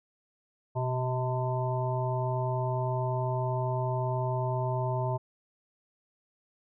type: harmonic tone with a mistuned harmonic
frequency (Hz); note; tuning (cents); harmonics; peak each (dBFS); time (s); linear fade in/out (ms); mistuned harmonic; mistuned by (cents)
127.8; C3; -40; 1 / 3 / 5 / 7 / 8; -29 / -37 / -34 / -35 / -41; 0.75-5.18; 20; 1; -44
effects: none